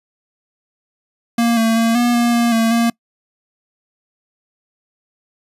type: tone with pitch steps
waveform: square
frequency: 233.7 / 225.7 / 228.4 / 240.7 / 237.4 / 235.6 / 226.6 / 232.8 Hz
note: A#3 / A3 / A#3 / B3 / A#3 / A#3 / A#3 / A#3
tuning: +5 / +44 / -35 / -44 / +32 / +19 / -49 / -2 cents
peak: -13 dBFS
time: 1.38-2.9 s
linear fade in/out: 5 ms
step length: 190 ms
effects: noise-tail reverb RT60 0.1 s tail -25 dB re dry + resampled to 32000 Hz